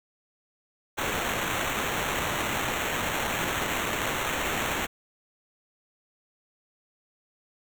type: noise with sample-and-hold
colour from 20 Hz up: white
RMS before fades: -29 dBFS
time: 0.97-4.87 s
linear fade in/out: 20 ms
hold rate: 4900 Hz
effects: none

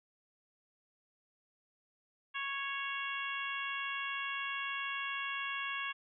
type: harmonic tone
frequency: 553 Hz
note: C#5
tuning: 4 cents flat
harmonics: 2 / 3 / 4 / 5 / 6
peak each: -41 / -41 / -43 / -41 / -46 dBFS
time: 2.34-5.93 s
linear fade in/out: 20 ms
effects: none

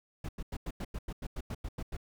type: noise bursts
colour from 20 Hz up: brown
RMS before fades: -37 dBFS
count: 13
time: 0.24-1.968 s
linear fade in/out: 5 ms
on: 48 ms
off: 92 ms
effects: none

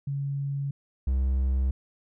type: tone pair in turn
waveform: sine / triangle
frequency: 139.8 / 65.54 Hz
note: C#3 / C2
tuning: +15 / +4 cents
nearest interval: octave + minor second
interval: 1311 cents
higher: first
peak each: -27 / -20 dBFS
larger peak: second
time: 0.07-0.71 / 1.07-1.71 s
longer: neither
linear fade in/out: 5 ms
effects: none

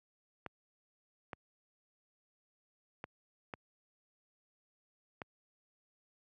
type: clicks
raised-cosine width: 0.5 ms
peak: -26 dBFS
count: 5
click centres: 0.463 / 1.332 / 3.041 / 3.538 / 5.218 s
effects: high-pass 80 Hz 12 dB/octave

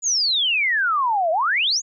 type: exponential two-way sweep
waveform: sine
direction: down then up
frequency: 7040 to 622.3 to 7040 Hz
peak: -17 dBFS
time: 0.02-1.82 s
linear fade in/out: 50 ms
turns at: 1.31 s
effects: none

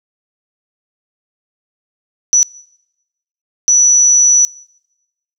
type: tone bursts at uneven times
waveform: sine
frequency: 5920 Hz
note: F#8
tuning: in tune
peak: -6 dBFS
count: 2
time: 2.33-2.43 / 3.68-4.45 s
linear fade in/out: 0 ms
effects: noise-tail reverb RT60 1.0 s tail -25 dB re dry

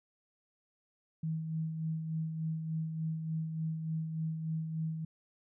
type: tone with tremolo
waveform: sine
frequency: 159.9 Hz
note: D#3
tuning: 48 cents sharp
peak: -31 dBFS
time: 1.23-5.05 s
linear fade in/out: 5 ms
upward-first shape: sine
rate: 3.4 Hz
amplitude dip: 45%
effects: none

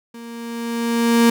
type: tone with level ramp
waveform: 35% pulse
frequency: 233.1 Hz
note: A#3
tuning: in tune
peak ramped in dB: -33 to -8 dBFS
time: 0.14-1.3 s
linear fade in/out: 5 ms
effects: none

